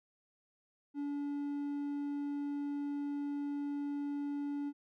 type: tone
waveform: triangle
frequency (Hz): 286.8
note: D4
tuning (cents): -41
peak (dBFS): -33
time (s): 0.94-4.73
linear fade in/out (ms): 50
effects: none